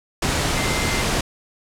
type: tone in noise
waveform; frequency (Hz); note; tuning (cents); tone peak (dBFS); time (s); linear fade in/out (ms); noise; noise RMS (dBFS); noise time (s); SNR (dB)
sine; 2081; C7; -10; -28; 0.56-1.02; 5; pink; -21; 0.22-1.21; -10
effects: low-pass 9000 Hz 12 dB/octave